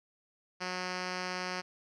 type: tone with low-pass filter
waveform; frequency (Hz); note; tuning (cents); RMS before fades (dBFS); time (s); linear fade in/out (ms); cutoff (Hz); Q
5% pulse; 182.4; F#3; -24; -37; 0.6-1.62; 20; 4600; 2.4
effects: none